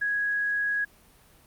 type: tone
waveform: sine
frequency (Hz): 1661.2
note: G#6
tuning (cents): 0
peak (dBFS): -24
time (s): 0.01-0.85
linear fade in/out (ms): 10
effects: pink hiss -57 dBFS RMS until 1.46 s + Opus 32 kbps